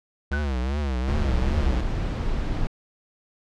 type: tone with vibrato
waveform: square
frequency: 67.7 Hz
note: C#2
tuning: 40 cents flat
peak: -24 dBFS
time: 0.31-1.81 s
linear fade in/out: 5 ms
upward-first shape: triangle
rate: 2.6 Hz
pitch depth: 200 cents each way
type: tone with exponential decay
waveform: sine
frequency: 1497 Hz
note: F#6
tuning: 20 cents sharp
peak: -24 dBFS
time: 0.33-0.56 s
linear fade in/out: 2 ms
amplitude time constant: 48 ms
type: noise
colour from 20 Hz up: brown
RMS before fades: -25 dBFS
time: 1.08-2.67 s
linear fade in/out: 0 ms
effects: low-pass 5000 Hz 12 dB/octave